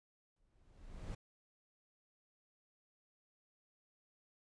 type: noise with exponential growth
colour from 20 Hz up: brown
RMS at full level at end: -40 dBFS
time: 0.36-1.15 s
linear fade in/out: 5 ms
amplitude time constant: 170 ms
effects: resampled to 22050 Hz